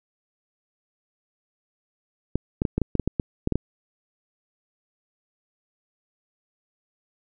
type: clicks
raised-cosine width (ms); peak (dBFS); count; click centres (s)
3; -9; 12; 2.356 / 2.619 / 2.652 / 2.78 / 2.817 / 2.953 / 2.997 / 3.076 / 3.198 / 3.474 / 3.523 / 3.556
effects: none